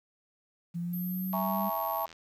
sine linear sweep, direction up, 170 to 200 Hz, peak -31 dBFS, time 0.74-1.7 s, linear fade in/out 20 ms
sine tone, 12890 Hz, G9, 47 cents sharp, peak -39 dBFS, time 0.93-2.05 s, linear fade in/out 5 ms
click train, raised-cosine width 0.2 ms, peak -32 dBFS, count 67, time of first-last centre 1.33-2.128 s, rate 82.7 Hz
sine chord, A# half-diminished seventh, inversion second, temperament equal, 659.3 / 830.6 / 932.3 / 1108.7 Hz, E5 / G#5 / A#5 / C#6, 0 / 0 / 0 / 0 cents, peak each -35 dBFS, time 1.33-2.06 s, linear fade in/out 5 ms
effects 10-bit

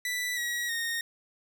sawtooth tone with pitch steps, 1975.5 / 1912.6 / 1851.7 Hz, B6 / A#6 / A#6, 0 / +44 / -12 cents, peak -26 dBFS, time 0.05-1.01 s, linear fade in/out 2 ms, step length 320 ms, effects none

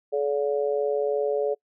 harmonic tone, 143 Hz, D3, 46 cents flat, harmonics 3 / 4 / 5, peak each -24 / -26 / -35 dBFS, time 0.12-1.55 s, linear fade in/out 20 ms, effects noise-tail reverb RT60 0.1 s tail -26 dB re dry

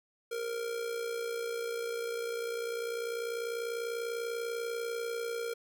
square tone with amplitude modulation, 466.2 Hz, A#4, in tune, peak -32 dBFS, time 0.31-5.54 s, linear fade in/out 10 ms, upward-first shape sine, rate 60.2 Hz, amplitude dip 55%, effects none

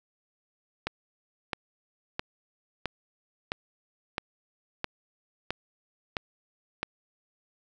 click train, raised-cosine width 0.3 ms, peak -13 dBFS, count 10, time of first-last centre 0.87-6.83 s, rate 1.51 Hz, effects none

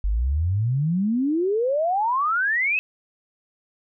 sine exponential sweep, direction up, 46.96 to 2637 Hz, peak -19 dBFS, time 0.04-2.79 s, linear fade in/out 0 ms, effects none

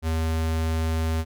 square tone, 80.6 Hz, E2, 38 cents flat, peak -23 dBFS, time 0.02-1.25 s, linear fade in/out 50 ms, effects none

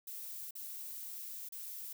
violet noise with dropouts, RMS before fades -45 dBFS, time 0.07-1.93 s, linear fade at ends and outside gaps 5 ms, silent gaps 0.509-0.552 / 1.489-1.522 s, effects none

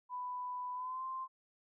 sine tone with pitch glide, 994 to 1045.8 Hz, B5 to C6, +11 to -1 cents, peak -38 dBFS, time 0.09-1.28 s, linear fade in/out 50 ms, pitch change +88 cents, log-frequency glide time 0.74-1.04 s, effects none

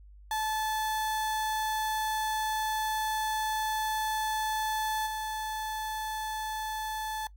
35% pulse tone with level steps, 869 Hz, A5, 22 cents flat, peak -27 / -31 dBFS, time 0.31-7.27 s, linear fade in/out 2 ms, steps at 5.06 s, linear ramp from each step 10 ms, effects noise-tail reverb RT60 0.1 s tail -20 dB re dry + added 50 Hz sine -49 dBFS peak until 7.36 s

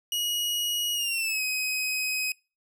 sawtooth tone with pitch glide, 2900 to 2525 Hz, F#7 to D#7, -35 to +25 cents, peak -23 dBFS, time 0.12-2.32 s, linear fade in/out 2 ms, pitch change -240 cents, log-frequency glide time 0.94-1.42 s, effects noise-tail reverb RT60 0.3 s tail -25 dB re dry

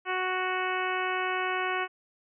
harmonic tone, 370 Hz, F#4, in tune, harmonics 1 / 2 / 3 / 4 / 5 / 6 / 7 / 8, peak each -34 / -34 / -33 / -34 / -37 / -37 / -38 / -42 dBFS, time 0.05-1.88 s, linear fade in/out 50 ms, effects none

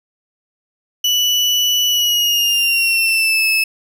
35% pulse tone with pitch glide, 2960 to 2607 Hz, F#7 to E7, 0 to -20 cents, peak -11 dBFS, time 1.04-3.64 s, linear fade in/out 5 ms, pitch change -220 cents, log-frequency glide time 1.88-3.46 s, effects none

